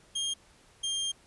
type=tone pair in turn; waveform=sawtooth; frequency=3220 / 3198 Hz; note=G7 / G7; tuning=+46 / +34 cents; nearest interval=unison; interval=12 cents; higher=first; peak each=-26 dBFS; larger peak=neither; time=0.15-0.34 / 0.83-1.12 s; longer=second; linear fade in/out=10 ms; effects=pink hiss -60 dBFS RMS until 1.26 s + resampled to 24000 Hz